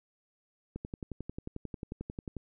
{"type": "click train", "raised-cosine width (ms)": 3, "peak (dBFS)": -25, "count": 19, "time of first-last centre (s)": [0.76, 2.367], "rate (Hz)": 11.2, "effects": []}